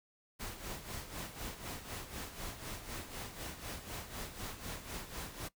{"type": "noise with tremolo", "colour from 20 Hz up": "pink", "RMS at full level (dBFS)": -42, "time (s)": [0.39, 5.49], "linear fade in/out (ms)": 20, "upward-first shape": "sine", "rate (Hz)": 4, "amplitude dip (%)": 65, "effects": ["noise-tail reverb RT60 0.1 s tail -19 dB re dry"]}